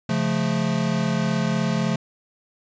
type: chord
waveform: square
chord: Db augmented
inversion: none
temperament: equal with one note detuned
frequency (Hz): 138.59 / 174.61 / 217.9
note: Db3 / F3 / A3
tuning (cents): 0 / 0 / -17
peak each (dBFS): -27 / -25 / -25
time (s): 0.09-1.96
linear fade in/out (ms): 5
effects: resampled to 16000 Hz